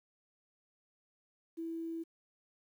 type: tone with quantisation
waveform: sine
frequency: 329.6 Hz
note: E4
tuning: in tune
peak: -37 dBFS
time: 1.57-2.04 s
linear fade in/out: 20 ms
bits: 11
effects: none